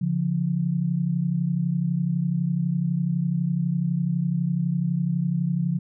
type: tone pair together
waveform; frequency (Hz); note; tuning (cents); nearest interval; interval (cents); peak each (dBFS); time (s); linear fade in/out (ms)
sine; 142.61 / 174.61; C#3 / F3; +49 / 0; major third; 351; -25 / -23; 0.01-5.79; 10
effects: none